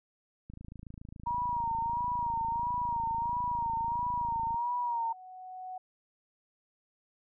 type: click train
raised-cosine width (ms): 5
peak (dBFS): -33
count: 111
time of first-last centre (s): 0.5-4.544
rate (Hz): 27.2
type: tone with vibrato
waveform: sine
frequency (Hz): 944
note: A#5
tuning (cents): +22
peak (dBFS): -29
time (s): 1.26-5.13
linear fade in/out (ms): 10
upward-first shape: sine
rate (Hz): 1.5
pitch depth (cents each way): 60
type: tone with exponential growth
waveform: sine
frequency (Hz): 742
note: F#5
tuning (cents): +5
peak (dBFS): -37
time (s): 3.48-5.78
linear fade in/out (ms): 5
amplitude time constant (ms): 500
effects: none